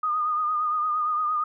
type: tone with vibrato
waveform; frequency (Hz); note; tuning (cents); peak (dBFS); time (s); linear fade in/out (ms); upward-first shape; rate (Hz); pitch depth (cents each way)
sine; 1229; D#6; -22; -22; 0.03-1.44; 5; triangle; 8.7; 49
effects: none